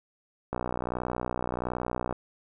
click train, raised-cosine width 1 ms, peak -16 dBFS, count 99, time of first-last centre 0.53-2.126 s, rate 61.4 Hz, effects none

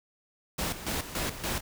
pink noise with tremolo, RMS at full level -31 dBFS, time 0.58-1.61 s, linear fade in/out 10 ms, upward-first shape square, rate 3.5 Hz, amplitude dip 70%, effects none

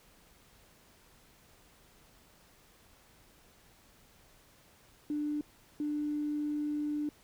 triangle tone bursts at uneven times, 296.9 Hz, D4, 19 cents sharp, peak -27 dBFS, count 2, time 5.1-5.41 / 5.8-7.09 s, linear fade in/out 2 ms, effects tanh soft clip ceiling -29 dBFS + pink hiss -62 dBFS RMS until 7.23 s

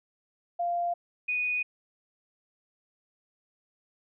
sine tone pair in turn, 695 / 2477 Hz, F5 / D#7, -9 / -8 cents, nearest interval octave + minor seventh, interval 2201 cents, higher second, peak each -26 dBFS, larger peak neither, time 0.59-0.94 / 1.28-1.63 s, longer neither, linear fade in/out 10 ms, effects none

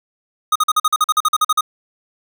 square tone bursts, 1244.5 Hz, D#6, in tune, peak -12 dBFS, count 14, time 0.52-1.609 s, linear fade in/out 5 ms, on 36 ms, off 45 ms, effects none

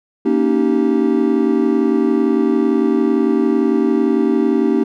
triangle chord, Eb dominant seventh, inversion second, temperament just, 233.3 / 280 / 311.1 / 388.9 Hz, Bb3 / Db4 / Eb4 / G4, +2 / +18 / 0 / -14 cents, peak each -16 dBFS, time 0.25-4.84 s, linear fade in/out 10 ms, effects none

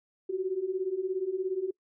sine beating tone pair, 363.8 / 380.8 Hz, F#4 / F#4, -29 / +50 cents, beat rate 17 Hz, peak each -33 / -30 dBFS, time 0.29-1.71 s, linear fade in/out 10 ms, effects noise-tail reverb RT60 0.1 s tail -24 dB re dry

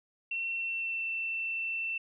sine tone with pitch glide, 2712 to 2682 Hz, E7 to E7, +49 to +29 cents, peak -31 dBFS, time 0.31-1.98 s, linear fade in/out 5 ms, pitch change -20 cents, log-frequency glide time 0.55-1.06 s, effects none

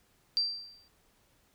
sine tone with exponential decay, 4699 Hz, D8, in tune, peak -23 dBFS, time 0.37-0.88 s, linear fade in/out 0 ms, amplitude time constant 110 ms, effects pink hiss -68 dBFS RMS until 1.54 s

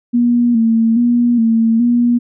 sine tone with vibrato, 233.1 Hz, A#3, in tune, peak -9 dBFS, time 0.13-2.19 s, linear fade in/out 20 ms, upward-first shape square, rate 1.2 Hz, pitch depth 50 cents each way, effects none

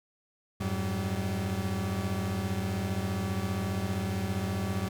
40% pulse tone cluster, 89.4 / 104.5 / 191.7 Hz, F2 / G#2 / G3, +41 / +11 / -38 cents, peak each -34 / -33 / -32 dBFS, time 0.6-4.89 s, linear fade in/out 10 ms, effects none

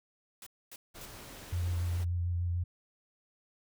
white noise bursts, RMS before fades -48 dBFS, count 3, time 0.42-1.055 s, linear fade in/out 2 ms, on 45 ms, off 250 ms
pink noise, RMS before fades -48 dBFS, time 0.94-2.05 s, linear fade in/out 20 ms
sine tone with vibrato, 87.31 Hz, F2, in tune, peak -29 dBFS, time 1.52-2.64 s, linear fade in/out 10 ms, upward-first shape sine, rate 6.8 Hz, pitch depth 20 cents each way
effects none

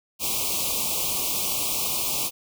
white band-stop noise, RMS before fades -26 dBFS, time 0.19-2.31 s, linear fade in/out 50 ms, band 1200 to 2300 Hz, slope 96 dB/octave, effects none

